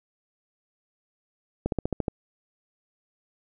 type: slowing click train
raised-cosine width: 2 ms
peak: -12 dBFS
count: 7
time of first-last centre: 1.66-2.082 s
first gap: 62 ms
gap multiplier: 1.05
effects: none